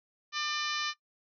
harmonic tone with a mistuned harmonic, 598 Hz, D5, 31 cents sharp, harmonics 2 / 3 / 4 / 5 / 6 / 7 / 8 / 9 / 10, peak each -36 / -38 / -39 / -40 / -41 / -41 / -42 / -43 / -43 dBFS, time 0.32-0.94 s, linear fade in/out 50 ms, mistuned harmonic 7, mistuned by -34 cents, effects noise-tail reverb RT60 0.1 s tail -19 dB re dry

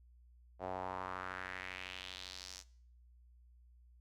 sawtooth tone with band-pass filter sweep, 92.7 Hz, F#2, 4 cents sharp, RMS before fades -45 dBFS, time 0.59-2.64 s, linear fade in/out 50 ms, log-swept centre 660 to 6100 Hz, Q 2.6, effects noise-tail reverb RT60 0.6 s tail -20 dB re dry + added 60 Hz sine -60 dBFS peak until 4 s

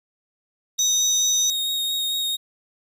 40% pulse tone with vibrato, 3738 Hz, A#7, 4 cents sharp, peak -21 dBFS, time 0.78-2.37 s, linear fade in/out 20 ms, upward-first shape sine, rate 4.5 Hz, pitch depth 13 cents each way
sine tone, 6000 Hz, F#8, 23 cents sharp, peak -19 dBFS, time 0.79-1.5 s, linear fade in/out 0 ms
effects none

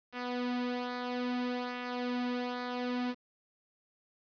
sawtooth tone with flanger, 246.9 Hz, B3, in tune, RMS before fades -35 dBFS, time 0.12-3.15 s, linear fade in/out 50 ms, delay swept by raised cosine 0.21 to 3.71 ms, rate 0.6 Hz, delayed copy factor -0.6, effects resampled to 11025 Hz + 9-bit

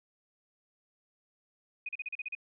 sine tone bursts, 2489 Hz, D#7, in tune, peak -34 dBFS, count 8, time 1.86-2.351 s, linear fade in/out 5 ms, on 29 ms, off 37 ms, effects none

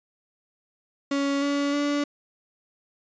35% pulse tone with pitch steps, 279.6 / 284.2 / 288.8 Hz, C#4 / C#4 / D4, +15 / +43 / -29 cents, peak -21 dBFS, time 1.11-2.04 s, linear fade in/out 5 ms, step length 310 ms, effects resampled to 16000 Hz

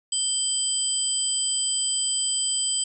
sine tone cluster, 3126 / 4867 / 7970 Hz, G7 / D#8 / B8, -6 / -39 / +15 cents, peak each -28 / -32 / -24 dBFS, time 0.12-2.84 s, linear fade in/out 5 ms, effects none

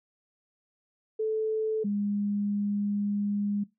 sine tone pair in turn, 437 / 204.2 Hz, A4 / G#3, -12 / -29 cents, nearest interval octave + minor second, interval 1317 cents, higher first, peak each -25 / -26 dBFS, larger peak first, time 1.19-1.84 / 1.84-3.64 s, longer second, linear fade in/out 10 ms, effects noise-tail reverb RT60 0.2 s tail -19 dB re dry

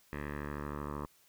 10% pulse tone with low-pass filter sweep, 73 Hz, D2, 10 cents flat, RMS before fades -40 dBFS, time 0.13-1.06 s, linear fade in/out 0 ms, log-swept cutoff 2000 to 1100 Hz, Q 2.8, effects white hiss -66 dBFS RMS until 1.28 s

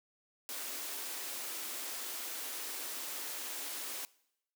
white high-pass noise, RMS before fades -41 dBFS, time 0.49-4.05 s, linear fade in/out 0 ms, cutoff 240 Hz, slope 96 dB/octave, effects noise-tail reverb RT60 0.8 s tail -22 dB re dry

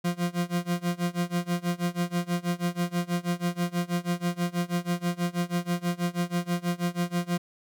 40% pulse tone with tremolo, 174.7 Hz, F3, 1 cent sharp, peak -22 dBFS, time 0.04-7.38 s, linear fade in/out 10 ms, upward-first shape sine, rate 6.2 Hz, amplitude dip 95%, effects none

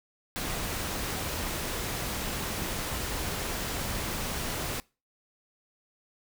pink noise, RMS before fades -33 dBFS, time 0.36-4.8 s, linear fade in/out 0 ms, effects noise-tail reverb RT60 0.3 s tail -23 dB re dry

